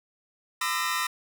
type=tone cluster; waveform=sawtooth; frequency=1014 / 1204 / 1324 / 1854 Hz; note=B5 / D6 / E6 / A#6; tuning=+45 / +43 / +7 / -10 cents; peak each=-28 dBFS; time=0.61-1.07 s; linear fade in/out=5 ms; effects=none